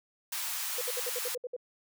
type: high-pass noise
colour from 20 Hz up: white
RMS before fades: -35 dBFS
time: 0.32-1.35 s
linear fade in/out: 5 ms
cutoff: 810 Hz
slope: 24 dB/octave
type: tone bursts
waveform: sine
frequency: 493.9 Hz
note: B4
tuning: in tune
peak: -33 dBFS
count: 9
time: 0.78-1.565 s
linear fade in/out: 5 ms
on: 33 ms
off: 61 ms
effects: none